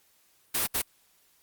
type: noise bursts at uneven times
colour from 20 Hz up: white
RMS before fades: -27 dBFS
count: 2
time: 0.54-0.67 / 0.74-0.82 s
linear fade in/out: 10 ms
effects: white hiss -65 dBFS RMS until 1.42 s + Opus 48 kbps